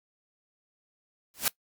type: noise with exponential growth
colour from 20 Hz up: white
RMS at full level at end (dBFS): -21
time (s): 1.34-1.48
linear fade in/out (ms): 1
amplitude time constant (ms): 29
effects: noise-tail reverb RT60 0.1 s tail -22 dB re dry + Opus 48 kbps